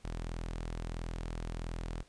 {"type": "tone", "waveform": "sawtooth", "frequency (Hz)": 41.49, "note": "E1", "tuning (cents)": 12, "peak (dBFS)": -33, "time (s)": [0.04, 2.03], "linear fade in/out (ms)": 10, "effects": ["pink hiss -64 dBFS RMS until 2.08 s", "resampled to 22050 Hz"]}